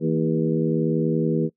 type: harmonic tone with a mistuned harmonic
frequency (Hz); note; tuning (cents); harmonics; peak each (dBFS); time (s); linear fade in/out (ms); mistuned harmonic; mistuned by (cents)
80.6; E2; -38; 2 / 3 / 4 / 5 / 6; -23 / -25 / -26 / -27 / -28; 0-1.5; 50; 3; -69
effects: noise-tail reverb RT60 0.1 s tail -22 dB re dry